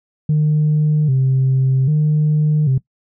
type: tone with vibrato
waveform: sine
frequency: 141.8 Hz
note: C#3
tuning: 40 cents sharp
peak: -10 dBFS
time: 0.29-2.78 s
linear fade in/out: 5 ms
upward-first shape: square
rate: 0.63 Hz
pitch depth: 120 cents each way
effects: noise-tail reverb RT60 0.1 s tail -20 dB re dry + tanh soft clip ceiling -9 dBFS